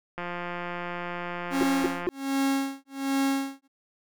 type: click train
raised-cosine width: 0.5 ms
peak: -19 dBFS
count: 331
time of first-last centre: 0.18-2.066 s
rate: 175 Hz
type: tone with tremolo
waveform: 45% pulse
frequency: 272.6 Hz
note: C#4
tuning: 29 cents flat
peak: -22 dBFS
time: 1.5-3.68 s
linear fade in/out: 50 ms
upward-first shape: sine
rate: 1.3 Hz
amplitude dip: 100%
type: tone bursts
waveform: triangle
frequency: 356.7 Hz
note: F4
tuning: 37 cents sharp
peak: -19 dBFS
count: 3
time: 1.61-2.09 s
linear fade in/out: 0 ms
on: 20 ms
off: 210 ms
effects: none